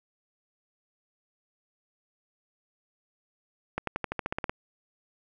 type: accelerating click train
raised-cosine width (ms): 0.5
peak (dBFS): -14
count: 11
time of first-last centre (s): 3.78-4.495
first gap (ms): 93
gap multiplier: 0.94
effects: none